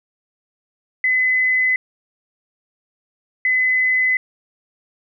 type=tone pair in turn; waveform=sine; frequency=2022 / 2022 Hz; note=B6 / B6; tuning=+40 / +40 cents; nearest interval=unison; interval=0 cents; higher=neither; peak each=-14 dBFS; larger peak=neither; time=1.04-1.76 / 3.45-4.17 s; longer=neither; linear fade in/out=2 ms; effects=none